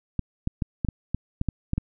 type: clicks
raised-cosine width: 5 ms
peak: -12 dBFS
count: 10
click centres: 0.193 / 0.474 / 0.622 / 0.848 / 0.887 / 1.146 / 1.414 / 1.487 / 1.734 / 1.78 s
effects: none